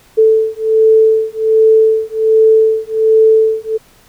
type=beating tone pair; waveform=sine; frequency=440 / 441.3 Hz; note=A4 / A4; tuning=0 / +5 cents; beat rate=1.3 Hz; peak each=-10 dBFS; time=0.17-3.78 s; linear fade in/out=20 ms; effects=pink hiss -47 dBFS RMS until 4.08 s